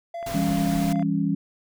triangle tone with pitch glide, 680 to 689.9 Hz, F5 to F5, -46 to -21 cents, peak -28 dBFS, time 0.14-1.03 s, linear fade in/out 5 ms, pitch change +25 cents, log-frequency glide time 0.35-0.45 s
clicks, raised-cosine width 0.5 ms, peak -26 dBFS, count 6, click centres 0.228 / 0.475 / 0.754 / 0.958 / 0.995 / 1.026 s
pink noise, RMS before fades -34 dBFS, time 0.26-0.93 s, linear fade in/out 5 ms
sine chord, C# diminished, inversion first, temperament just, 166.31 / 199.57 / 277.2 Hz, E3 / G3 / C#4, +16 / +31 / 0 cents, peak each -25 dBFS, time 0.34-1.35 s, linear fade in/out 5 ms
effects none

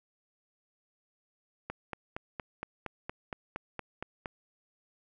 click train, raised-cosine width 0.5 ms, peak -21 dBFS, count 12, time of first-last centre 1.7-4.258 s, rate 4.3 Hz, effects none

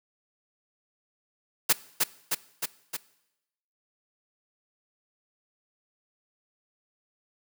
white noise with echo, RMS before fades -20 dBFS, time 1.69-1.73 s, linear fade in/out 10 ms, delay 310 ms, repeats 4, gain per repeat -3 dB, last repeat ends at 2.97 s, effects noise-tail reverb RT60 0.9 s tail -20 dB re dry + high-pass 150 Hz 12 dB/octave

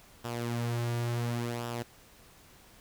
sawtooth tone with flanger, 118.7 Hz, A#2, 32 cents sharp, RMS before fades -33 dBFS, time 0.24-1.83 s, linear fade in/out 10 ms, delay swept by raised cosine 0.46 to 4.66 ms, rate 0.7 Hz, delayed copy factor -0.55, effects pink hiss -57 dBFS RMS until 2.8 s

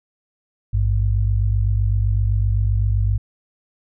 sine tone pair together, 54.09 / 101.9 Hz, A1 / G#2, -29 / -32 cents, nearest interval major seventh, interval 1097 cents, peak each -18 dBFS, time 0.73-3.18 s, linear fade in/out 10 ms, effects none

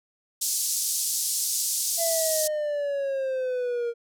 pink band-pass noise, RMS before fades -27 dBFS, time 0.41-2.48 s, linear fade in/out 10 ms, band 5300 to 13000 Hz, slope 24 dB/octave
triangle exponential sweep, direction down, 676 to 466.2 Hz, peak -23 dBFS, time 1.97-3.94 s, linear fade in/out 50 ms
effects none

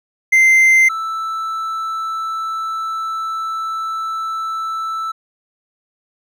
triangle tone pair in turn, 2081 / 1320.4 Hz, C7 / E6, -10 / +2 cents, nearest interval minor sixth, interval 788 cents, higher first, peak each -6 / -18 dBFS, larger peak first, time 0.32-0.89 / 0.89-5.12 s, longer second, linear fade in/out 10 ms, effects none

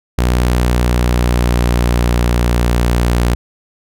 sawtooth tone with pitch glide, 61 to 59.64 Hz, B1 to A#1, -21 to +40 cents, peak -7 dBFS, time 0.18-3.35 s, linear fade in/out 5 ms, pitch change -39 cents, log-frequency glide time 0.35-2.1 s, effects none

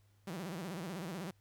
sawtooth tone with vibrato, 177.8 Hz, F3, 31 cents sharp, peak -36 dBFS, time 0.27-1.31 s, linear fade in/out 5 ms, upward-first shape sine, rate 16 Hz, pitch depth 210 cents each way, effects added 101 Hz sine -66 dBFS peak until 1.4 s + pink hiss -75 dBFS RMS until 1.4 s

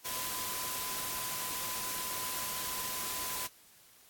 sine tone in noise, 1013 Hz, B5, 44 cents sharp, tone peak -44 dBFS, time 0.04-3.48 s, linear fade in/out 20 ms, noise white, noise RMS -37 dBFS, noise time 0.04-3.48 s, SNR -10 dB, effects white hiss -60 dBFS RMS until 4.09 s + AAC 64 kbps

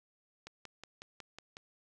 click train, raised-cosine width 0.2 ms, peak -29 dBFS, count 7, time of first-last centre 0.47-1.569 s, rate 5.46 Hz, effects none

